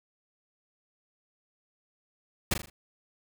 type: noise with echo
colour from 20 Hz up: pink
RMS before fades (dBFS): -25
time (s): 2.51-2.54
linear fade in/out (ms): 5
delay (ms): 40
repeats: 4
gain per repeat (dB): -7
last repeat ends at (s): 2.7
effects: none